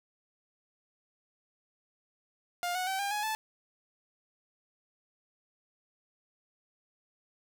sawtooth tone with pitch steps, 705 / 735.8 / 767.9 / 801.5 / 836.5 / 873 Hz, F5 / F#5 / G5 / G5 / G#5 / A5, +16 / -10 / -36 / +38 / +12 / -14 cents, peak -27 dBFS, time 2.63-3.35 s, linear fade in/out 0 ms, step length 120 ms, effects none

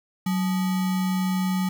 sine tone with sample-and-hold, 186 Hz, F#3, 9 cents sharp, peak -21 dBFS, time 0.26-1.69 s, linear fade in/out 5 ms, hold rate 1050 Hz, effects none

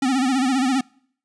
square tone with vibrato, 261.6 Hz, C4, in tune, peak -18 dBFS, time 0.02-0.81 s, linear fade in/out 5 ms, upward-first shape sine, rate 15 Hz, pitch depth 98 cents each way, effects noise-tail reverb RT60 0.6 s tail -26 dB re dry + resampled to 22050 Hz

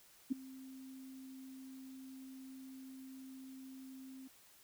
sine tone with ADSR envelope, 263.5 Hz, C4, 12 cents sharp, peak -29 dBFS, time 0.3-4.28 s, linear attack 20 ms, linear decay 11 ms, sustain -20 dB, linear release 9 ms, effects white hiss -64 dBFS RMS until 4.63 s

